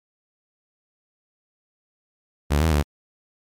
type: tone with pitch steps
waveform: sawtooth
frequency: 72.6 / 80.6 / 73.6 Hz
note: D2 / E2 / D2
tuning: -19 / -38 / +4 cents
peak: -13 dBFS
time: 2.5-2.83 s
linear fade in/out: 20 ms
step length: 110 ms
effects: MP3 96 kbps

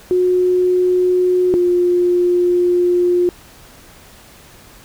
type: tone pair in turn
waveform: sine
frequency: 363.3 / 354.6 Hz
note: F#4 / F4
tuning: -32 / +26 cents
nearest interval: unison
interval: 42 cents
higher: first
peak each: -11 dBFS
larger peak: neither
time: 0.11-1.54 / 1.54-3.29 s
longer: second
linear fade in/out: 0 ms
effects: pink hiss -43 dBFS RMS until 4.84 s

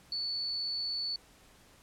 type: tone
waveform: sine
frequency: 4458 Hz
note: C#8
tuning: 9 cents sharp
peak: -32 dBFS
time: 0.12-1.16 s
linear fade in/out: 2 ms
effects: pink hiss -60 dBFS RMS until 1.82 s + low-pass 12000 Hz 12 dB/octave

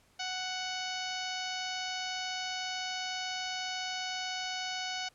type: harmonic tone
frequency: 742 Hz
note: F#5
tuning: 5 cents sharp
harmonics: 1 / 2 / 3 / 4 / 5 / 6 / 7 / 8 / 9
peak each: -40 / -42 / -43 / -41 / -45 / -43 / -45 / -47 / -51 dBFS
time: 0.19-5.09 s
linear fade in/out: 10 ms
effects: pink hiss -66 dBFS RMS until 5.14 s + low-pass 11000 Hz 12 dB/octave

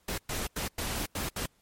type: noise bursts at uneven times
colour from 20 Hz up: pink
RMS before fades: -33 dBFS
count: 6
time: 0.08-0.18 / 0.29-0.47 / 0.56-0.68 / 0.78-1.06 / 1.15-1.29 / 1.36-1.46 s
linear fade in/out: 5 ms
effects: pink hiss -68 dBFS RMS until 1.61 s + MP3 64 kbps

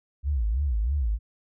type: tone with vibrato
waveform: sine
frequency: 62 Hz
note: B1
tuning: 7 cents sharp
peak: -22 dBFS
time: 0.23-1.19 s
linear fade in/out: 50 ms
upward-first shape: sine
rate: 3.1 Hz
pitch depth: 300 cents each way
effects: none

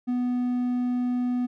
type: tone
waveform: triangle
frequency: 247.1 Hz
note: B3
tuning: 1 cent sharp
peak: -21 dBFS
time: 0.07-1.47 s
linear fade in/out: 20 ms
effects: none

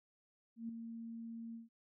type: tone with ADSR envelope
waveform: sine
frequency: 229.2 Hz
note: A#3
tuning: 29 cents flat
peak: -38 dBFS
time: 0.56-1.69 s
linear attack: 130 ms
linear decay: 4 ms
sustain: -6 dB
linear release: 150 ms
effects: none

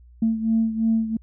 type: beating tone pair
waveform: sine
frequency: 223.4 / 226.3 Hz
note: A3 / A3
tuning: +27 / +49 cents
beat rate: 2.9 Hz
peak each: -19 / -24 dBFS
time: 0.22-1.17 s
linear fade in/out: 5 ms
effects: tanh soft clip ceiling -11 dBFS + added 60 Hz sine -46 dBFS peak until 1.22 s

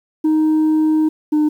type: tone pair in turn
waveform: sine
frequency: 311.5 / 302.8 Hz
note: D#4 / D#4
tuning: +2 / -47 cents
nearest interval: unison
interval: 49 cents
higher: first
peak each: -9 dBFS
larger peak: neither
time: 0.24-1.09 / 1.32-1.49 s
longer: first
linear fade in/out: 10 ms
effects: tanh soft clip ceiling -11 dBFS + 8-bit

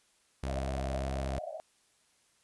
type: tone with vibrato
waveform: sawtooth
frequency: 66.8 Hz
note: C2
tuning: 36 cents sharp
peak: -29 dBFS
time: 0.43-1.39 s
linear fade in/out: 5 ms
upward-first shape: triangle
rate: 13 Hz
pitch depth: 12 cents each way
type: band-pass noise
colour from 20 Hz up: white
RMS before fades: -41 dBFS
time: 0.47-1.6 s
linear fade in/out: 0 ms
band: 600 to 690 Hz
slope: 96 dB/octave
effects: white hiss -69 dBFS RMS until 2.43 s + resampled to 24000 Hz

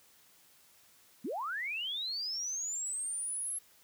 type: linear sweep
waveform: sine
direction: up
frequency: 185 to 11180 Hz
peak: -34 dBFS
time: 1.24-3.59 s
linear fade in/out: 10 ms
effects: white hiss -63 dBFS RMS until 3.83 s + high-pass 60 Hz 12 dB/octave

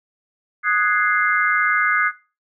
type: chord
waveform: sine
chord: Ab dominant seventh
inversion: second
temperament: equal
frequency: 1244.5 / 1480 / 1661.2 / 2093 Hz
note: Eb6 / Gb6 / Ab6 / C7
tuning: 0 / 0 / 0 / 0 cents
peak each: -21 dBFS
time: 0.63-2.12 s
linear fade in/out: 50 ms
effects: noise-tail reverb RT60 0.3 s tail -17 dB re dry

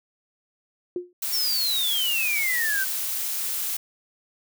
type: tone with exponential decay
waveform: sine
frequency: 356.2 Hz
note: F4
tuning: 34 cents sharp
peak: -22 dBFS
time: 0.96-1.13 s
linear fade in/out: 2 ms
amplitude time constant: 36 ms
type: noise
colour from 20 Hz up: blue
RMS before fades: -28 dBFS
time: 1.22-3.77 s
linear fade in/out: 5 ms
type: exponential sweep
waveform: sine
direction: down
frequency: 5560 to 1513 Hz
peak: -23 dBFS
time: 1.32-2.85 s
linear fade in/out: 20 ms
effects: none

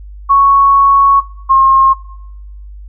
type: tone pair in turn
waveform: sine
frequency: 1108.7 / 1072.2 Hz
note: C#6 / C6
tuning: 0 / +42 cents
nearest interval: minor second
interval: 58 cents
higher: first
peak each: -4 dBFS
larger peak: neither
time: 0.29-1.21 / 1.49-1.94 s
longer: first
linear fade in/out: 20 ms
effects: noise-tail reverb RT60 0.8 s tail -19 dB re dry + added 50 Hz sine -28 dBFS peak until 2.88 s

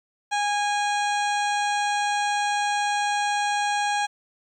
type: harmonic tone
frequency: 822 Hz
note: G#5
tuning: 18 cents flat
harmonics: 1 / 2 / 3 / 4 / 5 / 7 / 8 / 9 / 10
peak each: -23 / -29 / -33 / -35 / -37 / -40 / -41 / -42 / -43 dBFS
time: 0.31-4.07 s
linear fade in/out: 20 ms
effects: 10-bit

